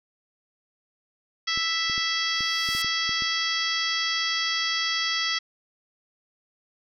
harmonic tone, 659.3 Hz, E5, in tune, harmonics 2 / 3 / 4 / 5 / 6 / 7 / 8 / 9, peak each -33 / -29 / -37 / -29 / -38 / -31 / -32 / -39 dBFS, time 1.47-5.39 s, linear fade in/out 10 ms
clicks, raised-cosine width 3 ms, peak -27 dBFS, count 9, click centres 1.575 / 1.898 / 1.979 / 2.407 / 2.689 / 2.75 / 2.846 / 3.093 / 3.222 s
blue noise with exponential growth, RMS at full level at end -32 dBFS, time 2.13-2.82 s, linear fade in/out 1 ms, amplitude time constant 150 ms
effects low-pass 12000 Hz 12 dB/octave

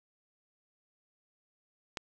click, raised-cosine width 0.2 ms, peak -18 dBFS, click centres 1.972 s, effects 10-bit

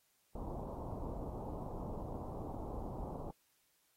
pink low-pass noise, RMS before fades -43 dBFS, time 0.35-3.31 s, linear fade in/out 5 ms, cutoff 1000 Hz, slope 48 dB/octave, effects white hiss -75 dBFS RMS until 3.96 s + AAC 48 kbps

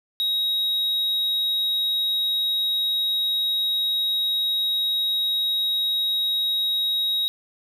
triangle tone, 3798 Hz, A#7, 32 cents sharp, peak -19 dBFS, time 0.2-7.28 s, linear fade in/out 0 ms, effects none

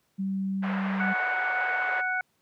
sine tone, 193.1 Hz, G3, 26 cents flat, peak -26 dBFS, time 0.18-1.14 s, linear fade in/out 20 ms
white band-pass noise, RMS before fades -35 dBFS, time 0.62-2.02 s, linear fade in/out 20 ms, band 520 to 1900 Hz, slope 24 dB/octave
harmonic tone, 740 Hz, F#5, in tune, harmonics 1 / 2 / 3, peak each -32 / -27 / -34 dBFS, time 1-2.21 s, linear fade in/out 2 ms
effects pink hiss -71 dBFS RMS until 2.41 s + high-pass 100 Hz 12 dB/octave

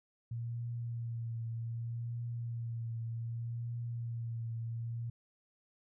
sine tone with vibrato, 116.54 Hz, A#2, in tune, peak -36 dBFS, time 0.31-5.1 s, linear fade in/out 5 ms, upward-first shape triangle, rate 0.65 Hz, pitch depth 32 cents each way, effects none

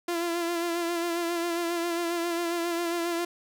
sawtooth tone with vibrato, 341.4 Hz, F4, 39 cents flat, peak -23 dBFS, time 0.08-3.25 s, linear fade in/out 5 ms, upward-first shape sine, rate 7.4 Hz, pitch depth 36 cents each way, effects none

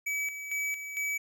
square tone with tremolo, 2286 Hz, D7, 47 cents flat, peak -30 dBFS, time 0.06-1.18 s, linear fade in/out 10 ms, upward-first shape square, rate 2.2 Hz, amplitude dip 60%, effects none

